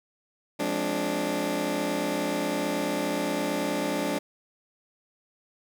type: chord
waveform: 20% pulse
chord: D half-diminished seventh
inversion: first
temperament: just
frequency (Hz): 176.2 / 211.4 / 264.3 / 293.7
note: F3 / Ab3 / C4 / D4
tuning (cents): +16 / +31 / +18 / 0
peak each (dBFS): -30 / -28 / -30 / -24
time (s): 0.59-4.19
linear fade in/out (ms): 10
effects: none